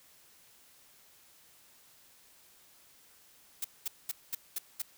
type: noise bursts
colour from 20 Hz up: blue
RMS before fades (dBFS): -34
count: 6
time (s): 3.62-4.82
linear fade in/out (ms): 5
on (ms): 25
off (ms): 210
effects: white hiss -61 dBFS RMS until 4.97 s